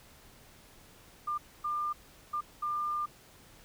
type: tone bursts at uneven times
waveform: sine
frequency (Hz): 1199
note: D6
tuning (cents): +36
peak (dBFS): -30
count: 4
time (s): 1.27-1.38 / 1.64-1.93 / 2.33-2.41 / 2.62-3.06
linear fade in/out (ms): 10
effects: pink hiss -57 dBFS RMS until 3.64 s